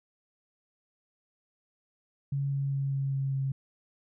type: tone with pitch steps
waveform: sine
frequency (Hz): 139.3 / 138.5 / 137.7 / 136.91 / 136.12 / 135.33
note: C#3 / C#3 / C#3 / C#3 / C#3 / C#3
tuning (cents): +9 / -1 / -11 / -21 / -31 / -41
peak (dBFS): -27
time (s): 2.32-3.52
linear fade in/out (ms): 5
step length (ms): 200
effects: none